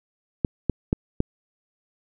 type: clicks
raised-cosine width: 3 ms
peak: -7 dBFS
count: 4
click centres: 0.448 / 0.697 / 0.929 / 1.204 s
effects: none